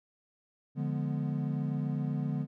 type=chord; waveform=triangle; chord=D diminished seventh; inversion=none; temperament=equal; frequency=146.83 / 174.61 / 207.7 / 246.9 Hz; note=D3 / F3 / Ab3 / Cb4; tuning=0 / 0 / 0 / 0 cents; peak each=-30 / -36 / -36 / -35 dBFS; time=0.75-2.47 s; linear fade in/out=50 ms; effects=none